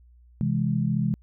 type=chord; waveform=sine; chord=C augmented; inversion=none; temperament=equal; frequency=130.81 / 164.81 / 207.7 Hz; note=C3 / E3 / G#3; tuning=0 / 0 / 0 cents; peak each=-26 dBFS; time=0.41-1.14 s; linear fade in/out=0 ms; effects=added 60 Hz sine -51 dBFS peak until 1.22 s